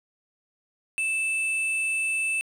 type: tone pair together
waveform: sine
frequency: 2637 / 8860 Hz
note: E7 / C#9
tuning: 0 / -2 cents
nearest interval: octave + major sixth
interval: 2098 cents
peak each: -23 / -33 dBFS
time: 0.98-2.41 s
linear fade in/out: 0 ms
effects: tanh soft clip ceiling -18 dBFS + 9-bit